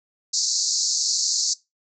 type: band-pass noise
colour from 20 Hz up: white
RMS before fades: -23 dBFS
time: 0.33-1.54 s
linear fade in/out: 10 ms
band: 4200 to 7200 Hz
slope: 96 dB/octave
effects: noise-tail reverb RT60 0.2 s tail -20 dB re dry